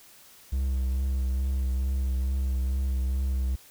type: tone with vibrato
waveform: triangle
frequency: 65.41 Hz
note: C2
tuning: in tune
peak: -22 dBFS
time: 0.52-3.56 s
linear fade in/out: 10 ms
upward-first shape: triangle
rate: 2.3 Hz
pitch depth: 38 cents each way
effects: white hiss -53 dBFS RMS until 3.7 s